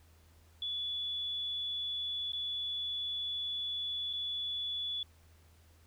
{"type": "tone with dropouts", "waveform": "sine", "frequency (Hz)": 3431, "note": "A7", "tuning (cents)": -44, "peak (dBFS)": -34, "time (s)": [0.62, 5.03], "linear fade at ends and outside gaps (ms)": 2, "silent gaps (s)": [[2.321, 2.332], [4.13, 4.134]], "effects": ["added 81 Hz sine -60 dBFS peak until 5.86 s", "pink hiss -67 dBFS RMS until 5.86 s"]}